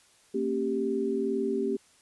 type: tone cluster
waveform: sine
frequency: 229.3 / 271.2 / 392 Hz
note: A#3 / C#4 / G4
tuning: -28 / -38 / 0 cents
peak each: -32 / -32 / -28 dBFS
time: 0.34-1.77 s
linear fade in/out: 10 ms
effects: white hiss -61 dBFS RMS until 2.01 s + resampled to 24000 Hz